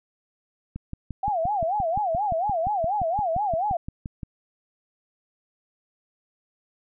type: click train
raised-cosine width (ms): 5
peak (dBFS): -20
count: 21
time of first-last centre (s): 0.76-4.232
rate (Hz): 5.76
type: tone with vibrato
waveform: sine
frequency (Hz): 740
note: F#5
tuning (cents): 0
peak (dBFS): -22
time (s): 1.23-3.77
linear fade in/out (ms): 5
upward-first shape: sine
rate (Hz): 4.2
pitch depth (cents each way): 240
effects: none